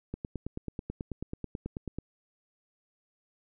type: click train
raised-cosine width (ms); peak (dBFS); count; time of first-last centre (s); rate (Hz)
3; -22; 18; 0.14-1.986; 9.21
effects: none